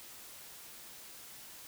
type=silence; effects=white hiss -51 dBFS RMS until 1.67 s